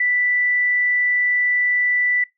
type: tone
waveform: sine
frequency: 1975.5 Hz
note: B6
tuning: in tune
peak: -16 dBFS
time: 0-2.24 s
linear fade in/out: 5 ms
effects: noise-tail reverb RT60 0.2 s tail -22 dB re dry